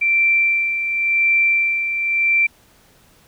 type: tone with tremolo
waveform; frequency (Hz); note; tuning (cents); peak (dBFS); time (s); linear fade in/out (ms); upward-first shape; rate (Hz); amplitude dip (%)
sine; 2349; D7; 0; -12; 0.01-2.47; 10; sine; 0.92; 55
effects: pink hiss -53 dBFS RMS until 3.27 s